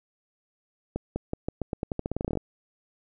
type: accelerating click train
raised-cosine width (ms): 2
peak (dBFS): -15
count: 19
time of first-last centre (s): 0.96-2.373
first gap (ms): 200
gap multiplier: 0.87
effects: none